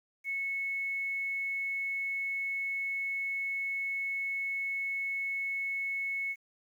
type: tone with quantisation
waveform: sine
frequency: 2200 Hz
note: C#7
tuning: 14 cents flat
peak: -31 dBFS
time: 0.24-6.36 s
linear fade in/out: 50 ms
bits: 10
effects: none